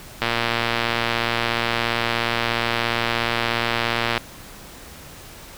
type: click train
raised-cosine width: 0.3 ms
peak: -4 dBFS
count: 464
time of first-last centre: 0.22-4.177 s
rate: 117 Hz
effects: pink hiss -41 dBFS RMS until 5.57 s